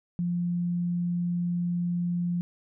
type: tone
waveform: sine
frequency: 174.61 Hz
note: F3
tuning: in tune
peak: -25 dBFS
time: 0.19-2.41 s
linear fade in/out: 0 ms
effects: none